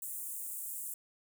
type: high-pass noise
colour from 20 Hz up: pink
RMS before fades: -41 dBFS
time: 0.02-0.94 s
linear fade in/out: 2 ms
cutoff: 7900 Hz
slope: 48 dB/octave
effects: none